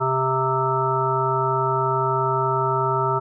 harmonic tone, 131.6 Hz, C3, 10 cents sharp, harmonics 1 / 3 / 5 / 7 / 9 / 10, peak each -26 / -25 / -29 / -24 / -30 / -24 dBFS, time 0-3.2 s, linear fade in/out 20 ms, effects none

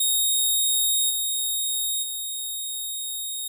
10% pulse tone with level steps, 3729 Hz, A#7, in tune, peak -12 / -16 / -21 dBFS, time 0-3.48 s, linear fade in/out 5 ms, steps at 1.09 / 2.02 s, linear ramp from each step 20 ms, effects none

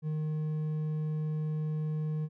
triangle tone with hard clipping, 154.2 Hz, D#3, 15 cents flat, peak -31 dBFS, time 0.02-2.29 s, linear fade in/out 50 ms, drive 7 dB, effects none

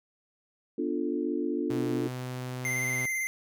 sine chord, B half-diminished seventh, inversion none, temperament equal, 246.9 / 293.7 / 349.2 / 440 Hz, B3 / D4 / F4 / A4, 0 / 0 / 0 / 0 cents, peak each -34 / -31 / -32 / -36 dBFS, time 0.78-2.08 s, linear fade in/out 5 ms
sawtooth tone, 126.7 Hz, B2, 45 cents sharp, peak -30 dBFS, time 1.7-3.06 s, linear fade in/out 5 ms
square tone with vibrato, 2076 Hz, C7, 14 cents flat, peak -29 dBFS, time 2.65-3.27 s, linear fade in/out 0 ms, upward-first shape square, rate 18 Hz, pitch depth 20 cents each way
effects none

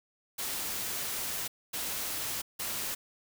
white noise bursts at uneven times, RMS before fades -35 dBFS, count 3, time 0.38-1.48 / 1.73-2.42 / 2.59-2.95 s, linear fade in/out 10 ms, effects none

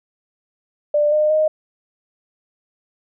sine tone with pitch steps, 592 / 608 / 620 Hz, D5 / D#5 / D#5, +14 / -40 / -6 cents, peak -13 dBFS, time 0.94-1.48 s, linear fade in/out 5 ms, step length 180 ms, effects none

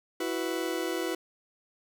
40% pulse chord, E suspended second, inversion none, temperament just, 329.6 / 370.8 / 494.4 Hz, E4 / F#4 / B4, 0 / +4 / +2 cents, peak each -32 / -33 / -35 dBFS, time 0.2-1.15 s, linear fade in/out 5 ms, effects none

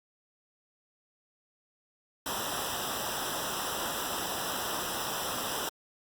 pink noise with comb filter, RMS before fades -34 dBFS, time 2.26-5.69 s, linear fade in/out 2 ms, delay 0.45 ms, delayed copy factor -0.95, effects Opus 48 kbps

